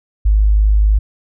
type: tone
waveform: sine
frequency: 51.91 Hz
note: G#1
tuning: in tune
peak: -8 dBFS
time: 0.25-0.99 s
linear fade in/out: 10 ms
effects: none